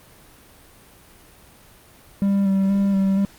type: tone with vibrato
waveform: triangle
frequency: 196 Hz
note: G3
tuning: in tune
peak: -14 dBFS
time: 2.22-3.25 s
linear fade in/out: 0 ms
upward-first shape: square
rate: 2.1 Hz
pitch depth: 19 cents each way
effects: pink hiss -49 dBFS RMS until 3.38 s + Opus 32 kbps